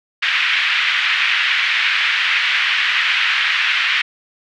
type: band-pass noise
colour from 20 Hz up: pink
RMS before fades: -17 dBFS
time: 0.22-4.02 s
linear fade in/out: 10 ms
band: 1700 to 3100 Hz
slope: 24 dB/octave
effects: none

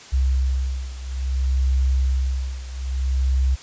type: beating tone pair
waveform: sine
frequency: 65.41 / 66 Hz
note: C2 / C2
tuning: 0 / +16 cents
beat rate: 0.59 Hz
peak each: -20 / -23 dBFS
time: 0.12-3.56 s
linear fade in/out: 20 ms
effects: white hiss -42 dBFS RMS until 3.62 s + resampled to 16000 Hz

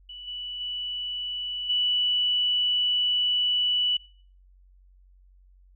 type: tone with level steps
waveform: sine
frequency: 2960 Hz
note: F#7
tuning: in tune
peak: -38 / -32 / -29 / -21 dBFS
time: 0.09-3.97 s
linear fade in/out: 5 ms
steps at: 0.27 / 0.6 / 1.69 s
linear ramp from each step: 10 ms
effects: noise-tail reverb RT60 0.5 s tail -22 dB re dry + added 46 Hz sine -53 dBFS peak until 5.75 s

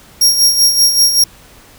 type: tone with tremolo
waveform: sawtooth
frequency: 5590 Hz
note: F8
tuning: 1 cent sharp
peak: -3 dBFS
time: 0.21-1.24 s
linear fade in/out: 5 ms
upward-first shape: sine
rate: 5.2 Hz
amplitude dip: 60%
effects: pink hiss -42 dBFS RMS until 1.78 s

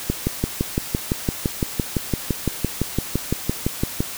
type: click train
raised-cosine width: 3 ms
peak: -6 dBFS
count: 24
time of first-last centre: 0.1-4.005 s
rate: 5.89 Hz
effects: white hiss -32 dBFS RMS until 4.17 s

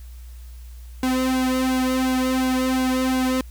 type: tone with flanger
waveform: sawtooth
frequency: 258 Hz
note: C4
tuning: 24 cents flat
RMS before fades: -21 dBFS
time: 1.03-3.41 s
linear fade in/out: 2 ms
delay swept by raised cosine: 1.6 to 2.7 ms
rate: 2.8 Hz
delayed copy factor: -0.95
effects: added 60 Hz sine -36 dBFS peak until 3.5 s + white hiss -54 dBFS RMS until 3.5 s

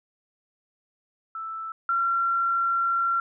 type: tone pair in turn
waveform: sine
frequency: 1322 / 1367 Hz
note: E6 / F6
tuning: +5 / -37 cents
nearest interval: minor second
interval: 58 cents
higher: second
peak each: -31 / -21 dBFS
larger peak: second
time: 1.35-1.72 / 1.89-3.2 s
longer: second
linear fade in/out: 2 ms
effects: none

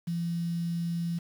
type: tone with quantisation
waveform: sine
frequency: 170 Hz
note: F3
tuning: 46 cents flat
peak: -28 dBFS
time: 0.07-1.19 s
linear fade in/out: 10 ms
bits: 8
effects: none

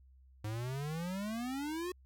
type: exponential sweep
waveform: square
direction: up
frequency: 103.7 to 370 Hz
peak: -37 dBFS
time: 0.44-1.92 s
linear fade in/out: 5 ms
effects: added 65 Hz sine -58 dBFS peak until 2.05 s

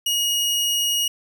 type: tone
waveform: sawtooth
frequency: 2882 Hz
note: F#7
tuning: 46 cents flat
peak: -16 dBFS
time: 0.06-1.08 s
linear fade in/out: 5 ms
effects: none

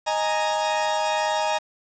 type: chord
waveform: 40% pulse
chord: D# suspended fourth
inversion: none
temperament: equal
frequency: 622.3 / 830.6 / 932.3 Hz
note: D#5 / G#5 / A#5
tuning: 0 / 0 / 0 cents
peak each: -25 dBFS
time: 0.06-1.59 s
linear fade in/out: 20 ms
effects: resampled to 16000 Hz + 7-bit

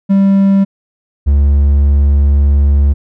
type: tone pair in turn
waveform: triangle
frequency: 196 / 70.92 Hz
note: G3 / C#2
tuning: 0 / +40 cents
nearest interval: octave + tritone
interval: 1760 cents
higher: first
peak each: -4 / -4 dBFS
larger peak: neither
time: 0.09-0.65 / 1.26-2.94 s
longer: second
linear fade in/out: 20 ms
effects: none

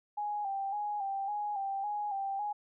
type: tone with vibrato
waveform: sine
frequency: 808 Hz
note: G#5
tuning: 48 cents flat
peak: -32 dBFS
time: 0.17-2.53 s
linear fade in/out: 10 ms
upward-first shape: square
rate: 1.8 Hz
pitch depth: 49 cents each way
effects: none

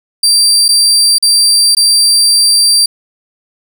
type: tone with dropouts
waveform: 30% pulse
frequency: 4699 Hz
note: D8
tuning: in tune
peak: -3 dBFS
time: 0.23-2.86 s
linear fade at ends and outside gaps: 5 ms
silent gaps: 0.682-0.688 / 1.184-1.225 / 1.75-1.768 s
effects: none

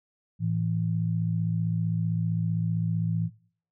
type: tone pair together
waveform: sine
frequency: 110 / 165.48 Hz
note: A2 / E3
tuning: 0 / +7 cents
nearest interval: perfect fifth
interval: 707 cents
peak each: -27 dBFS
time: 0.39-3.3 s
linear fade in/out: 50 ms
effects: noise-tail reverb RT60 0.5 s tail -19 dB re dry

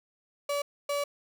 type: tone bursts at uneven times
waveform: 35% pulse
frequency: 573 Hz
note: D5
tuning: 43 cents flat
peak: -26 dBFS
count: 2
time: 0.49-0.62 / 0.89-1.04 s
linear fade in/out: 5 ms
effects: none

